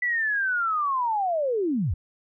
sine linear sweep, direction down, 1987 to 63.1 Hz, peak -22 dBFS, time 0.02-1.94 s, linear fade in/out 5 ms, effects none

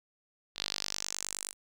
sawtooth tone with band-pass filter sweep, 49.54 Hz, G1, 19 cents sharp, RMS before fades -38 dBFS, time 0.55-1.54 s, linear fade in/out 50 ms, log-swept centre 3900 to 9200 Hz, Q 3, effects none

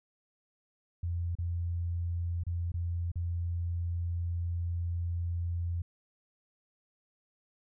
sine tone with dropouts, 86 Hz, F2, 26 cents flat, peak -30 dBFS, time 1.03-5.82 s, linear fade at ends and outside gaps 5 ms, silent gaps 1.353-1.386 / 2.436-2.466 / 2.719-2.74 / 3.117-3.156 s, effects none

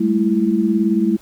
sine tone cluster, 200.1 / 218.5 / 331.9 Hz, G3 / A3 / E4, +36 / -12 / +12 cents, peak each -18 dBFS, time 0-1.17 s, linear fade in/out 10 ms, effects pink hiss -49 dBFS RMS until 1.21 s

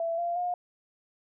sine tone with pitch steps, 667 / 689.7 / 713.2 Hz, E5 / F5 / F5, +20 / -22 / +36 cents, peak -27 dBFS, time 0-0.54 s, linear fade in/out 2 ms, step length 180 ms, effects none

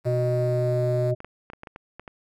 5% pulse tone with pitch glide, 158.3 to 149.76 Hz, D#3 to D3, +30 to +34 cents, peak -31 dBFS, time 0.04-1.12 s, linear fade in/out 20 ms, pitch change -96 cents, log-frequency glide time 0.32-0.84 s
harmonic tone, 123.47 Hz, B2, in tune, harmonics 1 / 3 / 5, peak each -23 / -28 / -25 dBFS, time 0.05-1.15 s, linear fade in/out 20 ms
clicks, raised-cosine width 0.5 ms, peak -24 dBFS, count 9, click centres 1.204 / 1.246 / 1.501 / 1.534 / 1.634 / 1.672 / 1.761 / 1.996 / 2.078 s
effects none

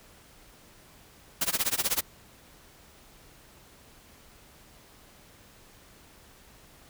white noise with tremolo, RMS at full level -25 dBFS, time 1.41-2.01 s, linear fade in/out 5 ms, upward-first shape sine, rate 16 Hz, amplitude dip 95%, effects pink hiss -55 dBFS RMS until 6.89 s

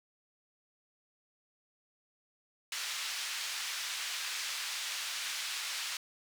white band-pass noise, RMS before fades -38 dBFS, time 2.72-5.97 s, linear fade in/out 2 ms, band 1500 to 5200 Hz, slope 12 dB/octave, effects none

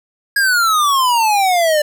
square exponential sweep, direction down, 1661.2 to 587.3 Hz, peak -12 dBFS, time 0.36-1.82 s, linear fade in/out 5 ms, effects none

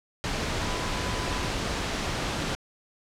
sine tone in noise, 1000 Hz, B5, 21 cents sharp, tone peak -38 dBFS, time 0.61-1.48 s, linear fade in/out 0 ms, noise pink, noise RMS -29 dBFS, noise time 0.24-2.55 s, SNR -12 dB, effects low-pass 6000 Hz 12 dB/octave

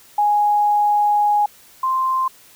sine tone pair in turn, 830 / 1045.7 Hz, G#5 / C6, -1 / -1 cents, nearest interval major third, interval 400 cents, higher second, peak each -13 / -16 dBFS, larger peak first, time 0.18-1.46 / 1.83-2.28 s, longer first, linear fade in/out 5 ms, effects white hiss -48 dBFS RMS until 2.55 s

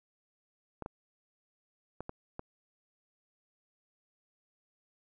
clicks, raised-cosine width 1 ms, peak -25 dBFS, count 5, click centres 0.823 / 0.861 / 2.006 / 2.094 / 2.394 s, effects none

